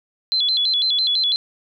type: tone with vibrato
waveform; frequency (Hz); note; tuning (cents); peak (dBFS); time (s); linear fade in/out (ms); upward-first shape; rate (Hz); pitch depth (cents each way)
sine; 3729; A#7; 0; -16; 0.32-1.36; 0; square; 6; 160
effects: none